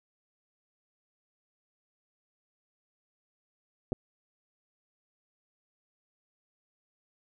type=clicks; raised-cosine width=2 ms; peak=-18 dBFS; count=2; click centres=3.921 / 3.929 s; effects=none